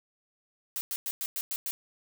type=noise bursts; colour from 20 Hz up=blue; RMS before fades=-33 dBFS; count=7; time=0.76-1.71 s; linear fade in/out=0 ms; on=50 ms; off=100 ms; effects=none